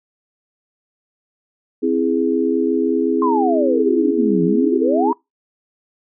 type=chord; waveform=sine; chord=C augmented; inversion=none; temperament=equal; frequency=261.6 / 329.6 / 415.3 Hz; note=C4 / E4 / G#4; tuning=0 / 0 / 0 cents; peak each=-19 dBFS; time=1.82-5.13 s; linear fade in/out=20 ms
type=exponential two-way sweep; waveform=sine; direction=down then up; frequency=1070 to 166.9 to 989 Hz; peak=-17 dBFS; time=3.22-5.13 s; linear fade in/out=2 ms; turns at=4.44 s
effects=noise-tail reverb RT60 0.2 s tail -25 dB re dry